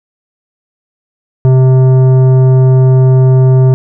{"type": "tone with tanh clipping", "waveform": "sine", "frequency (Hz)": 130, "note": "C3", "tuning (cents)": -11, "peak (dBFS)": -5, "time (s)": [1.45, 3.74], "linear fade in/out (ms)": 0, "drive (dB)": 12, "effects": []}